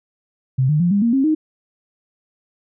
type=tone with pitch steps; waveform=sine; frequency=130.81 / 151.13 / 174.61 / 201.7 / 233.1 / 269.3 / 311.1 Hz; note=C3 / D3 / F3 / G3 / A#3 / C#4 / D#4; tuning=0 / +50 / 0 / +50 / 0 / -50 / 0 cents; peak=-13 dBFS; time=0.58-1.35 s; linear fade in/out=10 ms; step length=110 ms; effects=none